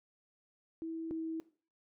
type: tone pair in turn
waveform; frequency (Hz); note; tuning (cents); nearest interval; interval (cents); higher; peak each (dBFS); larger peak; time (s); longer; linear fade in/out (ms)
sine; 325.9 / 323.3; E4 / E4; -20 / -34; unison; 14; first; -37 / -35; second; 0.82-1.11 / 1.11-1.4; neither; 0
effects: noise-tail reverb RT60 0.4 s tail -18 dB re dry